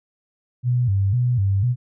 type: tone with vibrato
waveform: sine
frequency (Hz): 110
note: A2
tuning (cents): 0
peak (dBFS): -16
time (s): 0.63-1.76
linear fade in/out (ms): 50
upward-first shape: square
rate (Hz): 2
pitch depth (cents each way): 200
effects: none